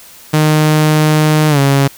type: tone with pitch glide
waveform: sawtooth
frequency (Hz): 153.8 to 138.61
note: D#3 to C#3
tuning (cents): -20 to 0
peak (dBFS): -4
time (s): 0.33-1.88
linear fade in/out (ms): 10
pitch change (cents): -180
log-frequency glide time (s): 1.49-1.59
effects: white hiss -38 dBFS RMS until 1.97 s